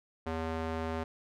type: tone with band-pass filter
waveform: square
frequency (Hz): 80.9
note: E2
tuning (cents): -32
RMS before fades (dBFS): -35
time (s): 0.26-1.04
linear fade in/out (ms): 10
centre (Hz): 710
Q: 0.56
effects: none